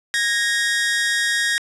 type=tone pair together; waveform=sawtooth; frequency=1647.4 / 1864.7 Hz; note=G#6 / A#6; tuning=-14 / 0 cents; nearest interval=major second; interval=214 cents; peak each=-19 / -16 dBFS; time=0.14-1.58 s; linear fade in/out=0 ms; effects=resampled to 24000 Hz + 7-bit